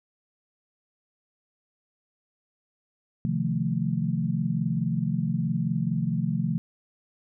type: chord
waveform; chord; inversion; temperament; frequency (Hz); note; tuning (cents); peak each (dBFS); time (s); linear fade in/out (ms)
sine; F dominant seventh; second; equal; 130.81 / 155.56 / 174.61 / 220; C3 / Eb3 / F3 / A3; 0 / 0 / 0 / 0; -30 / -29 / -28 / -30; 3.25-6.58; 0
effects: none